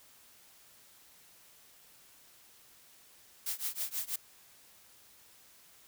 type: noise with tremolo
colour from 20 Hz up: blue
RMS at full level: -33 dBFS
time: 3.46-4.16 s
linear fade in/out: 5 ms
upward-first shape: triangle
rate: 6.2 Hz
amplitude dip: 100%
effects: white hiss -60 dBFS RMS until 5.87 s